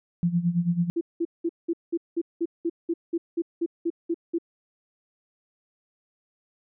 sine tone with tremolo, 172.8 Hz, F3, 18 cents flat, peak -18 dBFS, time 0.23-0.9 s, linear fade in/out 0 ms, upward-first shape sine, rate 9.1 Hz, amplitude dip 80%
sine tone bursts, 336.8 Hz, E4, 37 cents sharp, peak -22 dBFS, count 15, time 0.96-4.385 s, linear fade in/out 10 ms, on 51 ms, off 190 ms
effects none

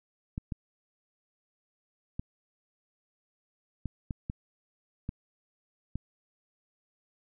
clicks, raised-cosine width 5 ms, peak -21 dBFS, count 8, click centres 0.379 / 0.522 / 2.195 / 3.857 / 4.108 / 4.299 / 5.091 / 5.956 s, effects none

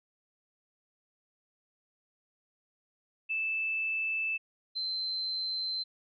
sine tone pair in turn, 2634 / 4094 Hz, E7 / C8, -2 / -38 cents, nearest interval minor sixth, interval 764 cents, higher second, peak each -29 / -31 dBFS, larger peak first, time 3.29-4.38 / 4.75-5.84 s, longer neither, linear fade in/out 20 ms, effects none

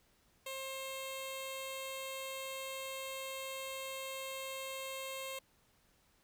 10% pulse tone with notch filter, 533 Hz, C5, 32 cents sharp, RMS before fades -43 dBFS, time 0.46-5.39 s, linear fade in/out 5 ms, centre 1500 Hz, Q 1.2, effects pink hiss -71 dBFS RMS until 6.23 s

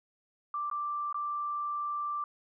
sine tone with dropouts, 1176 Hz, D6, 2 cents sharp, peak -31 dBFS, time 0.54-2.24 s, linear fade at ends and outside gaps 2 ms, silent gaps 0.7-0.713 / 1.127-1.144 s, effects none

